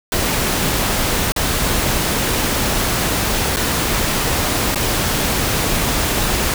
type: noise with dropouts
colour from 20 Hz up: pink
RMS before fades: -18 dBFS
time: 0.12-6.54 s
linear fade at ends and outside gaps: 2 ms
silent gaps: 1.321-1.362 / 3.562-3.568 / 4.747-4.757 s
effects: none